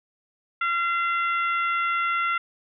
harmonic tone, 685 Hz, F5, 34 cents flat, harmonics 2 / 3 / 4 / 5, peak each -23 / -28 / -34 / -40 dBFS, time 0.61-2.38 s, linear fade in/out 5 ms, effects none

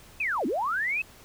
sine linear two-way sweep, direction down then up, 2637 to 216.2 to 2637 Hz, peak -25 dBFS, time 0.2-1.02 s, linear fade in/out 5 ms, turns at 0.46 s, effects pink hiss -52 dBFS RMS until 1.24 s

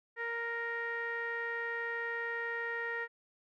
sawtooth tone with low-pass filter, 466.2 Hz, A#4, in tune, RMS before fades -37 dBFS, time 0.16-3.08 s, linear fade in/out 50 ms, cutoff 1800 Hz, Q 9, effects none

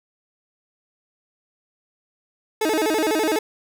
30% pulse tone with vibrato, 370 Hz, F#4, in tune, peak -16 dBFS, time 2.61-3.39 s, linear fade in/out 5 ms, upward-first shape square, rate 12 Hz, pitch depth 280 cents each way, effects none

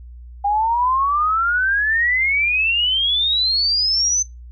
sine exponential sweep, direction up, 800 to 6200 Hz, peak -15 dBFS, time 0.44-4.23 s, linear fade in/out 10 ms, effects noise-tail reverb RT60 0.2 s tail -21 dB re dry + added 60 Hz sine -35 dBFS peak until 4.51 s

